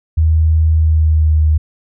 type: tone with pitch glide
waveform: sine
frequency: 79.5 to 77.28 Hz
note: D#2 to D#2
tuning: +38 to -11 cents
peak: -8 dBFS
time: 0.17-1.58 s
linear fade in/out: 10 ms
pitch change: -49 cents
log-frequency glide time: 0.71-1.46 s
effects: none

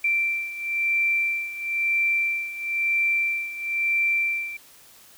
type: beating tone pair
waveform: sine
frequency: 2349 / 2350 Hz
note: D7 / D7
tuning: 0 / +1 cents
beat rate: 1 Hz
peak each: -23 / -27 dBFS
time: 0.04-4.57 s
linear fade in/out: 5 ms
effects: white hiss -51 dBFS RMS until 5.17 s

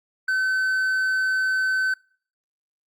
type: tone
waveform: triangle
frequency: 1526 Hz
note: G6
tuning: 47 cents flat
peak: -18 dBFS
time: 0.28-1.94 s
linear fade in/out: 5 ms
effects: noise-tail reverb RT60 0.5 s tail -24 dB re dry + Opus 48 kbps

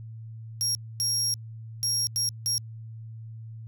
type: tone bursts at uneven times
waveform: 30% pulse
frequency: 5590 Hz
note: F8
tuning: 1 cent sharp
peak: -20 dBFS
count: 5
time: 0.61-0.75 / 1-1.34 / 1.83-2.07 / 2.16-2.29 / 2.46-2.58 s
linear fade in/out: 0 ms
effects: added 112 Hz sine -38 dBFS peak until 3.67 s

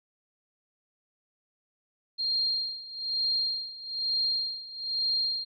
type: tone with tremolo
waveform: sine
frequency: 4209 Hz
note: C8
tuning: 9 cents sharp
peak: -24 dBFS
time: 2.18-5.45 s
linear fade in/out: 20 ms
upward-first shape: sine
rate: 1.1 Hz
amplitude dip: 85%
effects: none

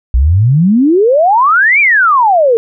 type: exponential two-way sweep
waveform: sine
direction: up then down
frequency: 57.7 to 2423 to 440.2 Hz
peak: -5 dBFS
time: 0.14-2.57 s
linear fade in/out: 0 ms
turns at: 1.8 s
effects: none

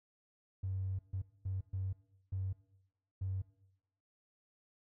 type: tone bursts at uneven times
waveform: triangle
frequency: 95.1 Hz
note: F#2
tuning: 48 cents sharp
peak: -31 dBFS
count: 6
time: 0.63-0.99 / 1.13-1.22 / 1.45-1.61 / 1.73-1.93 / 2.32-2.53 / 3.21-3.42 s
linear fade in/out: 10 ms
effects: noise-tail reverb RT60 0.9 s tail -22 dB re dry + tanh soft clip ceiling -32 dBFS

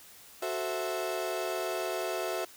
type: chord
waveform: 35% pulse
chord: F# half-diminished seventh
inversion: none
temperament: equal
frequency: 370 / 440 / 523.3 / 659.3 Hz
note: F#4 / A4 / C5 / E5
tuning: 0 / 0 / 0 / 0 cents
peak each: -34 / -38 / -38 / -33 dBFS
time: 0.42-2.45 s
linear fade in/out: 5 ms
effects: white hiss -53 dBFS RMS until 2.56 s

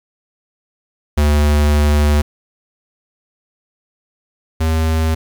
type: tone pair in turn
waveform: square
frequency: 74 / 79.98 Hz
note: D2 / D#2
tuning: +14 / +48 cents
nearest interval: minor second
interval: 134 cents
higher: second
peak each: -11 / -14 dBFS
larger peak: first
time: 1.17-2.22 / 4.6-5.15 s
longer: first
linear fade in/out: 10 ms
effects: 8-bit

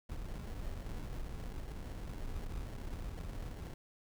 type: noise with sample-and-hold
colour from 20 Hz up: brown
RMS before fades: -42 dBFS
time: 0.09-3.74 s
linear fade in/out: 5 ms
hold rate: 1225 Hz
effects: none

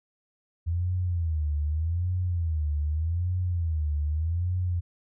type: tone with vibrato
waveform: sine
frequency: 82 Hz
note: E2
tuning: 9 cents flat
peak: -24 dBFS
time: 0.66-4.81 s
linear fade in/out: 20 ms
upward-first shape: sine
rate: 0.83 Hz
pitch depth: 180 cents each way
effects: none

